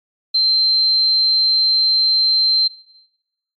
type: tone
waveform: sine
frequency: 4124 Hz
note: C8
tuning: 26 cents flat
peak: -12 dBFS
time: 0.34-2.68 s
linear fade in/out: 10 ms
effects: noise-tail reverb RT60 0.9 s tail -17 dB re dry + MP3 32 kbps